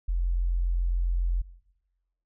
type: tone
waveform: sine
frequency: 43.65 Hz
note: F1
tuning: in tune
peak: -23 dBFS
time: 0.08-1.42 s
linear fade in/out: 10 ms
effects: noise-tail reverb RT60 1.0 s tail -19 dB re dry